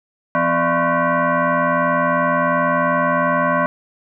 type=tone with frequency modulation; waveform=sine; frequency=253.4 Hz; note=B3; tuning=45 cents sharp; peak=-14 dBFS; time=0.35-3.66 s; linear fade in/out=0 ms; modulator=424 Hz; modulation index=3.2; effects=none